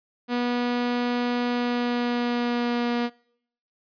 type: tone with pitch glide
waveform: sawtooth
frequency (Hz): 243.2 to 239.3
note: B3 to A#3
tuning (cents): -26 to +46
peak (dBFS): -19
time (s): 0.28-3.1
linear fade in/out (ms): 50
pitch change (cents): -28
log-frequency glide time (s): 1.47-2.95
effects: noise-tail reverb RT60 0.7 s tail -25 dB re dry + resampled to 11025 Hz